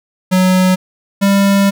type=tone pair in turn; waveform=square; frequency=185 / 198.13 Hz; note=F#3 / G3; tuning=0 / +19 cents; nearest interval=minor second; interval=119 cents; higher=second; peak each=-9 dBFS; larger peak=neither; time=0.31-0.76 / 1.21-1.71 s; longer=second; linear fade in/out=20 ms; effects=none